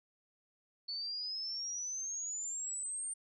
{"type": "exponential sweep", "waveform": "sine", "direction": "up", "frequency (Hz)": [4435, 8870], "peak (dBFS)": -37, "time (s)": [0.88, 3.14], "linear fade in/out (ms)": 10, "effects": []}